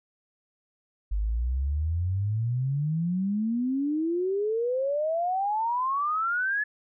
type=exponential sweep; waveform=sine; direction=up; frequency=48.85 to 1729 Hz; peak=-24 dBFS; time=1.11-6.64 s; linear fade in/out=10 ms; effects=none